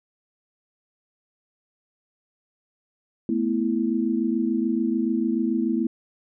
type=chord; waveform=sine; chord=A suspended second; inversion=none; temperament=equal; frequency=220 / 246.9 / 329.6 Hz; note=A3 / B3 / E4; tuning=0 / 0 / 0 cents; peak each=-25 dBFS; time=3.29-5.87 s; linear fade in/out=2 ms; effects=none